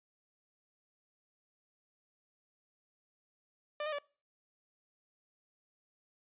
sawtooth tone with pitch steps, 595 / 616 / 576 Hz, D5 / D#5 / D5, +22 / -17 / -34 cents, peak -31 dBFS, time 3.8-3.986 s, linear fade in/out 2 ms, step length 62 ms, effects noise-tail reverb RT60 0.4 s tail -25 dB re dry + resampled to 8000 Hz

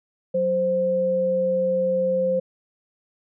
sine tone pair together, 185 / 522 Hz, F#3 / C5, 0 / -4 cents, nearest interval octave + tritone, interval 1796 cents, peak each -29 / -19 dBFS, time 0.34-2.4 s, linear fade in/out 10 ms, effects none

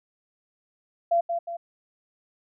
sine tone with echo, 683 Hz, F5, 39 cents flat, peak -18 dBFS, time 1.11-1.21 s, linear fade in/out 10 ms, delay 180 ms, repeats 2, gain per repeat -6 dB, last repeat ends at 1.57 s, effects none

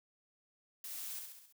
blue noise with echo, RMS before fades -45 dBFS, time 0.84-1.19 s, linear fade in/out 2 ms, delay 67 ms, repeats 5, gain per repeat -4 dB, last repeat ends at 1.525 s, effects none

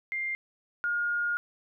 sine tone pair in turn, 2100 / 1425 Hz, C7 / F6, +6 / +34 cents, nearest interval perfect fifth, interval 672 cents, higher first, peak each -29 / -26 dBFS, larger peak second, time 0.12-0.35 / 0.84-1.37 s, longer second, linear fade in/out 0 ms, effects none

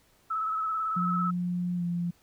sine tone with vibrato, 1298 Hz, E6, 27 cents flat, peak -27 dBFS, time 0.3-1.31 s, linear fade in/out 10 ms, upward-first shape square, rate 18 Hz, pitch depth 28 cents each way
sine tone with pitch glide, 177.4 to 173.35 Hz, F3 to F3, +27 to -13 cents, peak -27 dBFS, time 0.96-2.11 s, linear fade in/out 10 ms, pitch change -40 cents, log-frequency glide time 1.76-1.83 s
effects pink hiss -64 dBFS RMS until 2.22 s

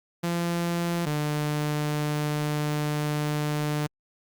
sawtooth tone pair in turn, 171.4 / 149.4 Hz, F3 / D3, -32 / +30 cents, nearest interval major second, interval 238 cents, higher first, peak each -21 dBFS, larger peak neither, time 0.23-1.06 / 1.06-3.87 s, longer second, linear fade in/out 10 ms, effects Opus 48 kbps

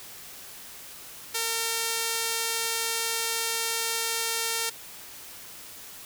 sawtooth tone with band-pass filter, 456.1 Hz, A#4, 38 cents flat, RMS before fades -29 dBFS, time 1.34-4.7 s, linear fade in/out 10 ms, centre 9200 Hz, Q 0.51, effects white hiss -44 dBFS RMS until 6.05 s

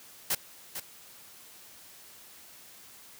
white noise with echo, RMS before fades -28 dBFS, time 0.3-0.35 s, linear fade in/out 5 ms, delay 450 ms, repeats 1, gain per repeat -9 dB, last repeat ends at 0.8 s, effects white hiss -52 dBFS RMS until 3.19 s + high-pass 60 Hz 12 dB/octave

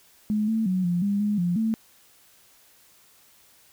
sine tone with pitch steps, 212.2 / 222.5 / 185.1 / 175 / 201.5 / 208 / 175.2 / 222.3 Hz, G#3 / A3 / F#3 / F3 / G3 / G#3 / F3 / A3, +38 / +20 / +1 / +4 / +48 / +3 / +6 / +18 cents, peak -21 dBFS, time 0.3-1.74 s, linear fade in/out 0 ms, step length 180 ms, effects white hiss -57 dBFS RMS until 3.72 s

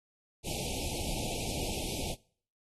pink band-stop noise, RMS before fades -36 dBFS, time 0.43-2.16 s, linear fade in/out 50 ms, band 870 to 2300 Hz, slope 96 dB/octave, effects noise-tail reverb RT60 0.5 s tail -23 dB re dry + AAC 32 kbps

